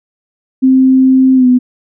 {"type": "tone with pitch glide", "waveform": "sine", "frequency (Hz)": [261.6, 250.1], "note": ["C4", "B3"], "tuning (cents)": [0, 22], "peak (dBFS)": -4, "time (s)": [0.62, 1.59], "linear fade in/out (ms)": 20, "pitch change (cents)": -78, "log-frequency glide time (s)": [1.35, 1.47], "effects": []}